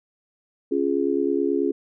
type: chord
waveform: sine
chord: Db major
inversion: none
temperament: just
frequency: 277.2 / 346.5 / 415.8 Hz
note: Db4 / F4 / Ab4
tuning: 0 / -14 / +2 cents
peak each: -24 dBFS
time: 0.71-1.72 s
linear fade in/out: 10 ms
effects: none